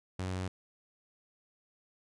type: tone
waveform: sawtooth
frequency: 92.7 Hz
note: F#2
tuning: 4 cents sharp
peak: -30 dBFS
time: 0.19-0.48 s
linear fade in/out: 5 ms
effects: resampled to 22050 Hz